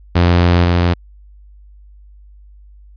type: tone with level steps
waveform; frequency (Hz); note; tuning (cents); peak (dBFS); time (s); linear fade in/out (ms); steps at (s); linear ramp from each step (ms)
sawtooth; 87.31; F2; 0; -5 / -7; 0.15-0.94; 10; 0.64; 5
effects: added 50 Hz sine -39 dBFS peak until 2.96 s + resampled to 11025 Hz